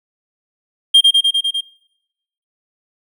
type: tone with echo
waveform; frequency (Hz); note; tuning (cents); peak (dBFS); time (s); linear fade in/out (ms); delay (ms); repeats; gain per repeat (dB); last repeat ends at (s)
triangle; 3205; G7; +38; -3; 0.94-1.01; 10; 100; 6; -2; 1.61
effects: noise-tail reverb RT60 0.9 s tail -24 dB re dry